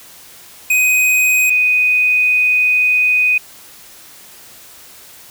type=tone pair in turn; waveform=square / sine; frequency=2505 / 2493 Hz; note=D#7 / D#7; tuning=+11 / +3 cents; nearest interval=unison; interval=8 cents; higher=first; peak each=-11 / -10 dBFS; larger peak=second; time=0.7-1.5 / 1.5-3.38 s; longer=second; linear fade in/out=5 ms; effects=white hiss -40 dBFS RMS until 5.3 s